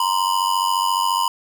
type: ring-modulated tone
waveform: square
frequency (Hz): 987.8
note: B5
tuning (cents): 0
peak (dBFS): -15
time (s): 0-1.28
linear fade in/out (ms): 2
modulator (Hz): 47.2
effects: none